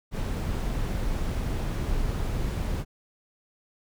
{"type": "noise", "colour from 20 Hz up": "brown", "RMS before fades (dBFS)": -28, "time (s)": [0.11, 2.85], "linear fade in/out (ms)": 50, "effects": []}